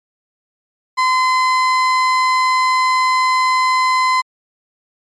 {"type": "tone", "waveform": "35% pulse", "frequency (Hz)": 1026, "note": "C6", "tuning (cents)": -34, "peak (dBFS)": -10, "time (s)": [0.97, 4.22], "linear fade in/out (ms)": 20, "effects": ["low-pass 5000 Hz 12 dB/octave", "MP3 64 kbps"]}